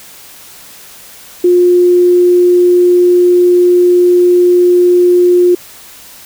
sine tone, 355.6 Hz, F4, 31 cents sharp, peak -4 dBFS, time 1.44-5.55 s, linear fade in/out 5 ms, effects white hiss -35 dBFS RMS until 6.25 s

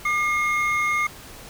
triangle tone pair together, 1202.7 / 2145 Hz, D6 / C7, +41 / +42 cents, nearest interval minor seventh, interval 1001 cents, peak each -22 / -20 dBFS, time 0.05-1.07 s, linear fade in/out 5 ms, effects pink hiss -42 dBFS RMS until 1.49 s

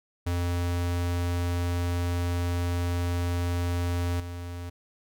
square tone with level steps, 87.4 Hz, F2, 2 cents sharp, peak -26 / -35 dBFS, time 0.26-4.7 s, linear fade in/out 10 ms, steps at 4.2 s, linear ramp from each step 2 ms, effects none

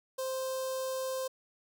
sawtooth tone with notch filter, 523 Hz, C5, 1 cent flat, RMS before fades -35 dBFS, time 0.18-1.28 s, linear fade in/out 10 ms, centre 2100 Hz, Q 0.54, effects none

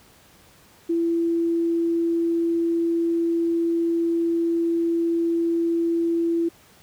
sine tone, 335.6 Hz, E4, 31 cents sharp, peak -19 dBFS, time 0.89-6.49 s, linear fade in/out 10 ms, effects pink hiss -53 dBFS RMS until 6.82 s + high-pass 60 Hz 12 dB/octave

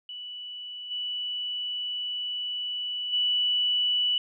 sine tone with level steps, 2960 Hz, F#7, in tune, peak -36 / -29 / -22 dBFS, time 0.09-4.18 s, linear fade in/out 2 ms, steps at 0.9 / 3.12 s, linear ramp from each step 20 ms, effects none

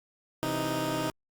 15% pulse tone cluster, 130.3 / 164.4 / 311.1 Hz, C3 / E3 / D#4, -7 / -4 / 0 cents, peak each -28 / -31 / -24 dBFS, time 0.43-1.1 s, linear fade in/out 0 ms, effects Opus 48 kbps

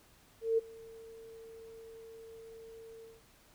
sine tone with ADSR envelope, 452.1 Hz, A4, 47 cents sharp, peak -24 dBFS, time 0.41-3.23 s, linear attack 170 ms, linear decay 18 ms, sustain -24 dB, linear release 200 ms, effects pink hiss -63 dBFS RMS until 3.54 s

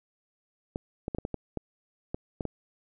clicks, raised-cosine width 2 ms, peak -18 dBFS, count 10, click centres 0.759 / 1.081 / 1.148 / 1.185 / 1.251 / 1.343 / 1.573 / 2.145 / 2.408 / 2.453 s, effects none

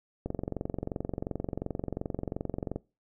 click train, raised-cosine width 2 ms, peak -19 dBFS, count 58, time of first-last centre 0.26-2.76 s, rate 22.8 Hz, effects noise-tail reverb RT60 0.3 s tail -22 dB re dry

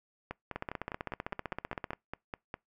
two click trains, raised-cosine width 0.5 ms, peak -22 / -20 dBFS, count 12 / 22, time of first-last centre 0.31-2.541 / 0.56-1.906 s, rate 4.93 / 15.6 Hz, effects noise-tail reverb RT60 0.2 s tail -26 dB re dry

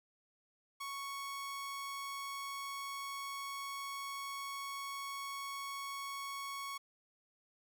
sawtooth tone, 1108.7 Hz, C#6, in tune, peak -37 dBFS, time 0.8-6.78 s, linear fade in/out 10 ms, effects none

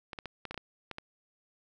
clicks, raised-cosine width 0.3 ms, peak -23 dBFS, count 9, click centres 0.132 / 0.188 / 0.257 / 0.453 / 0.51 / 0.544 / 0.577 / 0.913 / 0.984 s, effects none

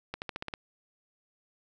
accelerating click train, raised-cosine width 0.3 ms, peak -19 dBFS, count 7, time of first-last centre 0.14-0.538 s, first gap 79 ms, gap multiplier 0.93, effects none

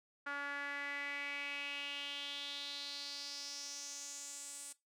sawtooth tone with band-pass filter sweep, 284.4 Hz, C#4, 45 cents sharp, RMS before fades -44 dBFS, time 0.26-4.73 s, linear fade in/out 10 ms, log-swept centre 1500 to 8600 Hz, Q 4.6, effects noise-tail reverb RT60 0.2 s tail -19 dB re dry

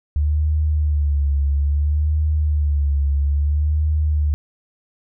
sine tone with vibrato, 73.42 Hz, D2, in tune, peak -15 dBFS, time 0.16-4.34 s, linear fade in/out 0 ms, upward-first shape sine, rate 0.6 Hz, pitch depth 74 cents each way, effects none

